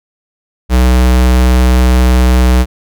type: tone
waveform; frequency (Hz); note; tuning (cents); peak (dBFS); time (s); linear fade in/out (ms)
square; 62.6; B1; +24; -6; 0.69-2.66; 50
effects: none